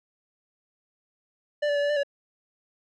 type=tone with pitch steps; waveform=square; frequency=590 / 579 / 574 / 578 / 591 / 566 Hz; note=D5 / D5 / D5 / D5 / D5 / C#5; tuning=+8 / -25 / -40 / -28 / +11 / +36 cents; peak=-23 dBFS; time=1.62-2.034 s; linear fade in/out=10 ms; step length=69 ms; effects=low-pass 3000 Hz 12 dB/octave